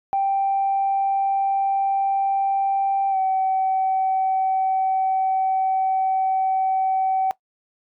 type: tone with pitch glide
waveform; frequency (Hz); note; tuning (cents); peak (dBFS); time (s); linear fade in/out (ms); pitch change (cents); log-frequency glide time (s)
sine; 784 to 762.1; G5 to G5; 0 to -49; -17; 0.13-7.31; 0; -49; 3.1-3.17
effects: noise-tail reverb RT60 0.1 s tail -19 dB re dry + tanh soft clip ceiling -13 dBFS